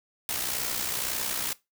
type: noise with amplitude modulation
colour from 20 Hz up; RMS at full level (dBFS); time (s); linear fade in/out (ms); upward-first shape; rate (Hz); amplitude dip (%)
white; -28; 0.29-1.53; 0; sine; 61.9; 55
effects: noise-tail reverb RT60 0.2 s tail -19 dB re dry